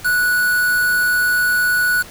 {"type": "tone with quantisation", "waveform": "triangle", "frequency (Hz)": 1472, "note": "F#6", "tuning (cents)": -9, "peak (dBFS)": -12, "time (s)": [0.04, 2.03], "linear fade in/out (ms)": 20, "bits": 4, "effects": ["pink hiss -38 dBFS RMS until 2.1 s"]}